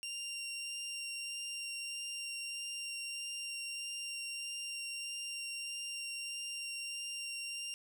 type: tone with vibrato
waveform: 20% pulse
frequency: 2776 Hz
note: F7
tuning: 11 cents flat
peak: -34 dBFS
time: 0.03-7.74 s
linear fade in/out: 0 ms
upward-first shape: sine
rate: 1.6 Hz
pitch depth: 8 cents each way
effects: none